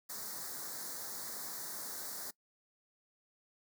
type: band-stop noise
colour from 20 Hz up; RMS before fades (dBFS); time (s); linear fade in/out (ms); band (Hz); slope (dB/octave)
white; -43; 0.09-2.31; 10; 1900 to 4100; 48
effects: noise-tail reverb RT60 0.1 s tail -22 dB re dry + high-pass 150 Hz 12 dB/octave